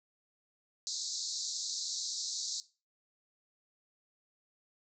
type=band-pass noise; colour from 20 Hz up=pink; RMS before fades=-38 dBFS; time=0.87-2.6 s; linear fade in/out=0 ms; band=3900 to 7400 Hz; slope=96 dB/octave; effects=noise-tail reverb RT60 0.3 s tail -17 dB re dry